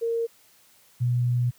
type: tone pair in turn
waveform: sine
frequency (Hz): 461.6 / 122.26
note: A#4 / B2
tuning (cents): -17 / -17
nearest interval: octave + major seventh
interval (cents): 2300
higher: first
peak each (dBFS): -23 / -20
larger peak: second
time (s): 0.01-0.27 / 1-1.51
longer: second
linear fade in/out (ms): 20
effects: white hiss -58 dBFS RMS until 1.58 s + high-pass 60 Hz 12 dB/octave